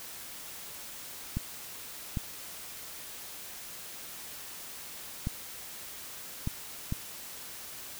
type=clicks; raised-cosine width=5 ms; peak=-18 dBFS; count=5; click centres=1.37 / 2.172 / 5.271 / 6.474 / 6.924 s; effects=white hiss -44 dBFS RMS until 7.99 s